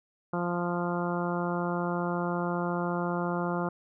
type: harmonic tone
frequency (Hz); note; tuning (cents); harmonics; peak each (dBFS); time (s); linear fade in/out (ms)
174.6; F3; 0; 1 / 2 / 3 / 4 / 5 / 6 / 7 / 8; -31 / -34 / -36 / -37 / -38 / -39 / -39 / -40; 0.33-3.69; 5
effects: none